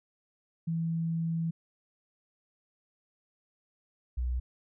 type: tone pair in turn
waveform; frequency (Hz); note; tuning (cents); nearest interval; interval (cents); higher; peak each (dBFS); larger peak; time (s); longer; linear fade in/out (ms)
sine; 164.81 / 61.73; E3 / B1; 0 / 0; octave + perfect fourth; 1700; first; -28; neither; 0.67-1.51 / 4.17-4.4; first; 10
effects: none